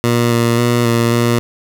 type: tone with pitch steps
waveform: 15% pulse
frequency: 119 / 117.4 / 120.1 / 117 / 118.7 Hz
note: A#2 / A#2 / B2 / A#2 / A#2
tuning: +36 / +13 / -48 / +7 / +32 cents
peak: -5 dBFS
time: 0.04-1.39 s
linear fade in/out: 0 ms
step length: 270 ms
effects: none